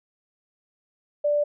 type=tone; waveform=sine; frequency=587.3 Hz; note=D5; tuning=in tune; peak=-19 dBFS; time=1.24-1.44 s; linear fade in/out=10 ms; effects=none